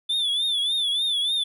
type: tone with vibrato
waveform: triangle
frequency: 3501 Hz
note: A7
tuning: 9 cents flat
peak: -20 dBFS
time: 0.09-1.44 s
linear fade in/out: 10 ms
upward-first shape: triangle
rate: 3.4 Hz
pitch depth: 110 cents each way
effects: none